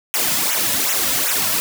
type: noise with flanger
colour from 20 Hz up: white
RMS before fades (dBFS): -19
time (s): 0.14-1.6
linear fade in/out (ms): 0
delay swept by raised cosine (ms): 0.21 to 2.61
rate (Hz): 2.6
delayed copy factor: -0.95
effects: none